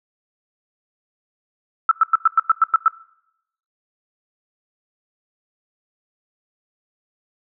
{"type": "tone bursts", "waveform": "sine", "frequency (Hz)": 1318.5, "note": "E6", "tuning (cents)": 0, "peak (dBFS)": -9, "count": 9, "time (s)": [1.89, 2.881], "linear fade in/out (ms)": 2, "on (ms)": 23, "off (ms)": 98, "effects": ["noise-tail reverb RT60 0.8 s tail -22 dB re dry"]}